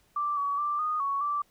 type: tone with pitch steps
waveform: sine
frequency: 1174 / 1133 / 1177 / 1233 / 1114 / 1167 Hz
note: D6 / C#6 / D6 / D#6 / C#6 / D6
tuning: -1 / +37 / +3 / -16 / +8 / -11 cents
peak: -26 dBFS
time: 0.16-1.42 s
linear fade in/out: 5 ms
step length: 210 ms
effects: pink hiss -66 dBFS RMS until 1.5 s